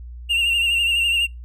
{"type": "tone with vibrato", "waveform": "triangle", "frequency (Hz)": 2771, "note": "F7", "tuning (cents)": -14, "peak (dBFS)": -15, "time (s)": [0.29, 1.27], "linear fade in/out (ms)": 20, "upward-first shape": "sine", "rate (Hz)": 12, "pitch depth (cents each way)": 46, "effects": ["noise-tail reverb RT60 0.2 s tail -25 dB re dry", "added 60 Hz sine -33 dBFS peak until 1.44 s"]}